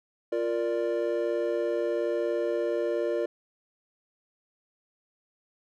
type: chord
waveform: triangle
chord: Bb major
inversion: second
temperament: equal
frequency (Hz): 349.2 / 466.2 / 587.3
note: F4 / Bb4 / D5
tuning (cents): 0 / 0 / 0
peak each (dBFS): -28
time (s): 0.32-3.26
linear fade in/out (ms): 5
effects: none